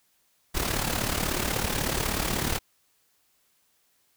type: noise with amplitude modulation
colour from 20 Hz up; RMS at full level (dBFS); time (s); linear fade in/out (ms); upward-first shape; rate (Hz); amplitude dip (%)
pink; -25; 0.54-2.59; 20; sine; 36.3; 65
effects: white hiss -68 dBFS RMS until 4.16 s